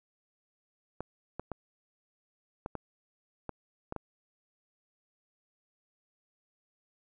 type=clicks; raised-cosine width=1 ms; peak=-22 dBFS; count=8; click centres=1.006 / 1.396 / 1.517 / 2.661 / 2.753 / 3.493 / 3.924 / 3.963 s; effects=none